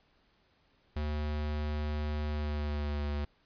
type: tone with pitch glide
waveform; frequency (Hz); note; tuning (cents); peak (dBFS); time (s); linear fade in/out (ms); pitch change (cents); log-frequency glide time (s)
square; 75 to 72.99; D2 to D2; +37 to -10; -32; 0.96-3.25; 5; -47; 2.29-3.04
effects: pink hiss -69 dBFS RMS until 3.45 s + resampled to 11025 Hz